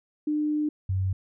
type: tone pair in turn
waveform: sine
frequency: 300.8 / 94.75 Hz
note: D4 / F#2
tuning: +42 / +42 cents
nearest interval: octave + minor sixth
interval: 2000 cents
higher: first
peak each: -23 dBFS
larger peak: neither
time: 0.27-0.69 / 0.89-1.13 s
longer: first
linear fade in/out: 5 ms
effects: none